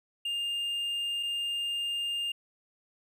triangle tone pair in turn, 2810 / 2810 Hz, F7 / F7, +10 / +10 cents, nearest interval unison, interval 0 cents, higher neither, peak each -28 dBFS, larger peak neither, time 0.25-1.23 / 1.23-2.32 s, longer second, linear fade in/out 5 ms, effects none

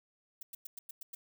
violet noise bursts, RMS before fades -44 dBFS, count 7, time 0.41-1.15 s, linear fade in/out 5 ms, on 20 ms, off 100 ms, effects none

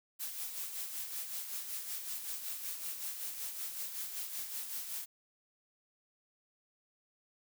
blue noise with tremolo, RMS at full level -39 dBFS, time 0.19-5.06 s, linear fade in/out 20 ms, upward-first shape sine, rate 5.3 Hz, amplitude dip 50%, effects none

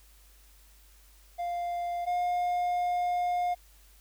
triangle tone pair in turn, 698.5 / 711.5 Hz, F5 / F5, 0 / +32 cents, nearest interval unison, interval 32 cents, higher second, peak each -28 / -24 dBFS, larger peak second, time 1.38-2.06 / 2.06-3.55 s, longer second, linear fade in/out 20 ms, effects added 50 Hz sine -56 dBFS peak until 4 s + white hiss -61 dBFS RMS until 4 s

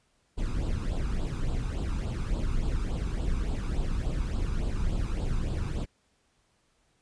brown noise with flanger, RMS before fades -29 dBFS, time 0.37-5.86 s, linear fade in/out 20 ms, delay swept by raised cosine 0.24 to 0.83 ms, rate 3.5 Hz, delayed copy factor +0.7, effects pink hiss -70 dBFS RMS until 7.01 s + resampled to 22050 Hz

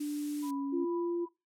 sine tone with pitch glide, 293.7 to 277.5 Hz, D4 to C#4, 0 to +2 cents, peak -32 dBFS, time 0-0.85 s, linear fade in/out 10 ms, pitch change -98 cents, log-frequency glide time 0.43-0.52 s
blue noise, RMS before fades -46 dBFS, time 0-0.51 s, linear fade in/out 5 ms
sine tone with tremolo, 987.8 Hz, B5, in tune, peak -40 dBFS, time 0.42-1.29 s, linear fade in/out 20 ms, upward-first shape triangle, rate 2.3 Hz, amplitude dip 85%
sine tone, 345.1 Hz, F4, 21 cents flat, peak -30 dBFS, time 0.72-1.26 s, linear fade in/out 20 ms
effects noise-tail reverb RT60 0.3 s tail -24 dB re dry + low-pass 11000 Hz 12 dB/octave

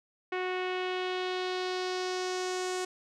sawtooth tone with low-pass filter sweep, 367.5 Hz, F#4, 12 cents flat, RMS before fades -33 dBFS, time 0.32-2.85 s, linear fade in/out 5 ms, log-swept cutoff 2300 to 7800 Hz, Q 2, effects none

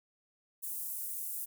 pink high-pass noise, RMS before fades -39 dBFS, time 0.62-1.46 s, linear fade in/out 20 ms, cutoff 10000 Hz, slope 24 dB/octave, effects none

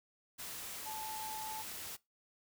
sine tone in noise, 871 Hz, A5, 18 cents flat, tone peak -42 dBFS, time 0.85-1.63 s, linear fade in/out 20 ms, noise white, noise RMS -45 dBFS, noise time 0.38-1.97 s, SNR 0 dB, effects noise-tail reverb RT60 0.2 s tail -21 dB re dry

